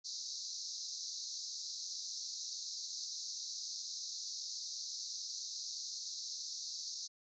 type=band-pass noise; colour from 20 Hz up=white; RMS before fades=-44 dBFS; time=0.04-7.08 s; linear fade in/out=20 ms; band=4000 to 6500 Hz; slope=96 dB/octave; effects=none